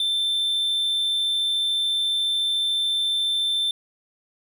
triangle tone, 3553 Hz, A7, 16 cents sharp, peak -19 dBFS, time 0-3.71 s, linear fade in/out 2 ms, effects none

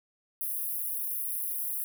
white high-pass noise, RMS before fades -33 dBFS, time 0.41-1.84 s, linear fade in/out 0 ms, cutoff 9900 Hz, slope 96 dB/octave, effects none

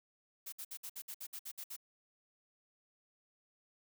blue noise bursts, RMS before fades -45 dBFS, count 11, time 0.46-1.765 s, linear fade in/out 10 ms, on 65 ms, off 59 ms, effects none

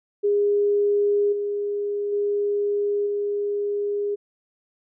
sine tone with level steps, 409.1 Hz, G#4, 26 cents flat, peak -17 / -23 / -20 / -22 dBFS, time 0.23-4.16 s, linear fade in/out 20 ms, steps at 1.32 / 2.12 / 3.06 s, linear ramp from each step 10 ms, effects none

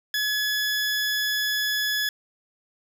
20% pulse tone, 1700 Hz, G#6, 40 cents sharp, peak -18 dBFS, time 0.14-2.09 s, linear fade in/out 2 ms, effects none

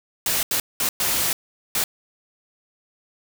white noise bursts at uneven times, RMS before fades -22 dBFS, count 5, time 0.26-0.43 / 0.51-0.6 / 0.8-0.89 / 1-1.33 / 1.75-1.84 s, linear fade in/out 2 ms, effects none

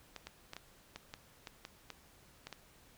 clicks, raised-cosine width 0.2 ms, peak -27 dBFS, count 11, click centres 0.163 / 0.27 / 0.534 / 0.566 / 0.96 / 1.139 / 1.472 / 1.651 / 1.903 / 2.47 / 2.527 s, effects pink hiss -63 dBFS RMS until 2.97 s

